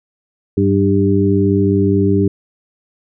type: harmonic tone with a mistuned harmonic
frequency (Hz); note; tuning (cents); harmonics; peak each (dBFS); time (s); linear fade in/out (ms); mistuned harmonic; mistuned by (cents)
99.1; G2; +19; 1 / 2 / 3 / 4; -16 / -16 / -16 / -16; 0.57-2.28; 5; 2; -46
effects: none